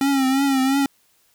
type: tone with vibrato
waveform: square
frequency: 270 Hz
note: C#4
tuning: 45 cents flat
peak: -17 dBFS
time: 0.01-0.86 s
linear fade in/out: 2 ms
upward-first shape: triangle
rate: 2.9 Hz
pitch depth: 71 cents each way
effects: white hiss -61 dBFS RMS until 1.34 s